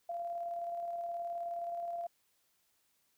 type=tone with tremolo; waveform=sine; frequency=688 Hz; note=F5; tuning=26 cents flat; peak=-35 dBFS; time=0.09-2.07 s; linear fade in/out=5 ms; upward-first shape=square; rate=19 Hz; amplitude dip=25%; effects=white hiss -75 dBFS RMS until 3.17 s